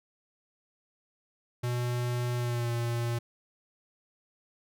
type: tone with pitch glide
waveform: square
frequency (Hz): 122.1 to 118.15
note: B2 to A#2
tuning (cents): -19 to +24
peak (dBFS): -29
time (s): 1.63-3.19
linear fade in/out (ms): 10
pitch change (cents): -57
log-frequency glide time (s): 2.36-2.71
effects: none